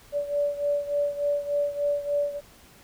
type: beating tone pair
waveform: sine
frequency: 577 / 580.4 Hz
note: D5 / D5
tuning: -31 / -21 cents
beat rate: 3.4 Hz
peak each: -25 / -29 dBFS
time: 0.12-2.41 s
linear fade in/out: 50 ms
effects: pink hiss -53 dBFS RMS until 2.83 s